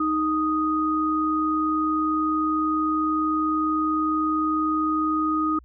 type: tone pair together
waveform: sine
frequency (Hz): 311.1 / 1244.5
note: D#4 / D#6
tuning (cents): 0 / 0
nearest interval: 2 octaves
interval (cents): 2400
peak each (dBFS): -23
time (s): 0-5.59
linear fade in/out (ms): 5
effects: added 60 Hz sine -47 dBFS peak until 5.64 s